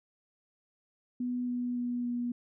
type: tone with pitch steps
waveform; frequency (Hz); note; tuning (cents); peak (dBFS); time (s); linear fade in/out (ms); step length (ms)
sine; 246.9 / 245.2 / 243.5 / 241.8; B3 / B3 / B3 / B3; 0 / -12 / -24 / -36; -30; 1.2-2.32; 5; 280
effects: none